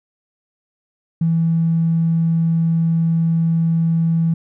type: tone with tanh clipping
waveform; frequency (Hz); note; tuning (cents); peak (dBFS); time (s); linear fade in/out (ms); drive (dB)
triangle; 164.81; E3; 0; -13; 1.21-4.34; 5; 2
effects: none